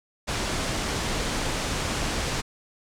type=low-pass noise; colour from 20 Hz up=pink; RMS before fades=-28 dBFS; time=0.27-2.42 s; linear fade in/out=20 ms; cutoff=8600 Hz; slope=24 dB/octave; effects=none